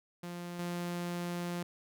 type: tone with level steps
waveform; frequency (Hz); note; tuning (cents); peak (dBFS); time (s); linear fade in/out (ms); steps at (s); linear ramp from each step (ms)
sawtooth; 174.61; F3; 0; -36 / -31; 0.23-1.63; 5; 0.59; 2
effects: none